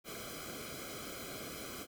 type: noise with comb filter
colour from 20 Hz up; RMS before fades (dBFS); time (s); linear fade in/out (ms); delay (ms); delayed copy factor
pink; -45; 0.04-1.87; 50; 1.1; -1
effects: none